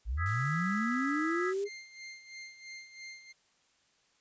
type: linear sweep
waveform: sine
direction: up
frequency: 48.81 to 415.3 Hz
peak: -30 dBFS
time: 0.05-1.69 s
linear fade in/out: 50 ms
type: chord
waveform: sine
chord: E major seventh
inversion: third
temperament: equal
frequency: 1244.5 / 1318.5 / 1661.2 / 1975.5 Hz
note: D#6 / E6 / G#6 / B6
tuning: 0 / 0 / 0 / 0 cents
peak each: -38 dBFS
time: 0.17-1.54 s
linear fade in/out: 50 ms
type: noise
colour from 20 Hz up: blue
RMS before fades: -47 dBFS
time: 0.26-1.64 s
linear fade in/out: 0 ms
type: tone with tremolo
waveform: sawtooth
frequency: 2104 Hz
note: C7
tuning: 9 cents sharp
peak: -39 dBFS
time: 1.65-3.33 s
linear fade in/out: 20 ms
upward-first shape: sine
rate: 3 Hz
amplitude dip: 70%
effects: white hiss -70 dBFS RMS until 4.2 s + resampled to 16000 Hz